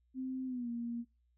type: tone with pitch glide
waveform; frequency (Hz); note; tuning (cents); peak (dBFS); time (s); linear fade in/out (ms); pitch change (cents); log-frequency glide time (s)
sine; 260 to 235.7; C4 to A#3; -11 to +19; -36; 0.14-1.05; 50; -170; 0.46-0.69
effects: noise-tail reverb RT60 0.3 s tail -26 dB re dry + added 60 Hz sine -70 dBFS peak until 1.37 s